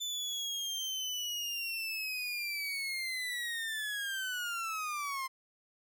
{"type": "linear sweep", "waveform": "30% pulse", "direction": "down", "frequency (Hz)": [3524, 1041], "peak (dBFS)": -32, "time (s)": [0, 5.28], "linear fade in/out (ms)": 20, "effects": []}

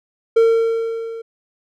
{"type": "tone with level ramp", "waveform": "triangle", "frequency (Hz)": 455.5, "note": "A#4", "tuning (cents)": -40, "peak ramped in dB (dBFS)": [-6, -26], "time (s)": [0.36, 1.22], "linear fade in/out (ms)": 10, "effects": []}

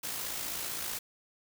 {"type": "noise with amplitude modulation", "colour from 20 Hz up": "white", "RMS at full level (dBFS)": -35, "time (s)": [0.03, 0.99], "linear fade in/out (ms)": 10, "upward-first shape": "sine", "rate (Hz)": 55.6, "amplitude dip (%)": 40, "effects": []}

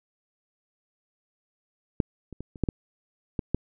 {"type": "clicks", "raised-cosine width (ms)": 3, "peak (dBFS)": [-8, -27, -23, -29, -11, -13, -14, -10], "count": 8, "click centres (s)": [2.002, 2.327, 2.406, 2.558, 2.637, 2.688, 3.392, 3.546], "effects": []}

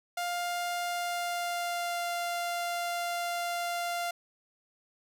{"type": "tone with pitch glide", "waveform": "sawtooth", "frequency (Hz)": [702, 695.1], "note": ["F5", "F5"], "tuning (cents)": [9, -8], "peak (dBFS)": -27, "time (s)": [0.17, 4.11], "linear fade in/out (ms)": 5, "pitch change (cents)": -17, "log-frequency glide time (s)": [0.84, 2.05], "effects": []}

